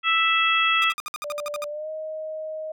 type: harmonic tone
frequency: 659.3 Hz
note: E5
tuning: in tune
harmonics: 2 / 3 / 4 / 5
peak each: -22 / -26 / -22 / -25 dBFS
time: 0.03-0.94 s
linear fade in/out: 50 ms
type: tone bursts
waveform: sawtooth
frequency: 1219 Hz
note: D#6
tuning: 36 cents flat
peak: -25 dBFS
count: 11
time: 0.82-1.641 s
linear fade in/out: 0 ms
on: 21 ms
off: 59 ms
type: tone with pitch glide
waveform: sine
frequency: 587.3 to 625.8 Hz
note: D5 to D#5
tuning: 0 to +10 cents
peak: -29 dBFS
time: 1.24-2.72 s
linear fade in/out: 5 ms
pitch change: +110 cents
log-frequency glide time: 1.68-1.89 s
effects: none